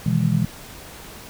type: chord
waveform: sine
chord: E major seventh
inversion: second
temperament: just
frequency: 123.61 / 154.51 / 164.81 / 206 Hz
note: B2 / D#3 / E3 / G#3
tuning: +2 / -12 / 0 / -14 cents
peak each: -22 / -25 / -20 / -23 dBFS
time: 0.06-0.45 s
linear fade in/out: 5 ms
effects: pink hiss -40 dBFS RMS until 1.29 s